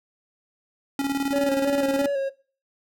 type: tone with tremolo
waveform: square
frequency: 277.2 Hz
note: C#4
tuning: in tune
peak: -22 dBFS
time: 0.99-2.06 s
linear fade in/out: 2 ms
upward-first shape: square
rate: 19 Hz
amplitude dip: 55%
type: tone with vibrato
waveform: triangle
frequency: 554.4 Hz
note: C#5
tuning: in tune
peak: -20 dBFS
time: 1.32-2.3 s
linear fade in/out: 20 ms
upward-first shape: square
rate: 3 Hz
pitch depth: 33 cents each way
effects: noise-tail reverb RT60 0.4 s tail -20 dB re dry